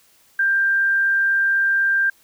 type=tone; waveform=sine; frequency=1586 Hz; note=G6; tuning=20 cents sharp; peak=-15 dBFS; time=0.39-2.1 s; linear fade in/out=5 ms; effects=white hiss -56 dBFS RMS until 2.23 s